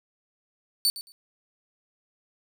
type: tone with echo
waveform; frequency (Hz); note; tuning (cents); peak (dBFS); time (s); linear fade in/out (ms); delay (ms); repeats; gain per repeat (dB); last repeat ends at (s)
sawtooth; 4519; C#8; +33; -17; 0.85-0.9; 0; 110; 2; -15; 1.12
effects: none